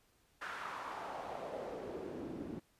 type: noise with band-pass filter sweep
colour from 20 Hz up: pink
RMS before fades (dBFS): -44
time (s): 0.41-2.6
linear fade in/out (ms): 10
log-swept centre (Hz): 1500 to 240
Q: 2.5
effects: pink hiss -72 dBFS RMS until 2.79 s + resampled to 32000 Hz